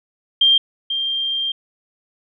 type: tone pair in turn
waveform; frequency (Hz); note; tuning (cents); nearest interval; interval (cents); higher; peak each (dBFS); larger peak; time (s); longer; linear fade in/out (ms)
sine; 3184 / 3184; G7 / G7; +26 / +26; unison; 0; neither; -10 / -19; first; 0.41-0.58 / 0.9-1.52; second; 5
effects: none